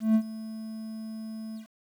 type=tone with ADSR envelope; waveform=triangle; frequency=220 Hz; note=A3; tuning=in tune; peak=-15 dBFS; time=0-1.67 s; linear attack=150 ms; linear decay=72 ms; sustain=-18 dB; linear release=110 ms; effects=9-bit